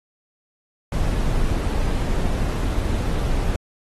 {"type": "noise", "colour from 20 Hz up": "brown", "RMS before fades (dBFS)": -21, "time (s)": [0.92, 3.56], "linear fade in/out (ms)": 2, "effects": ["AAC 32 kbps"]}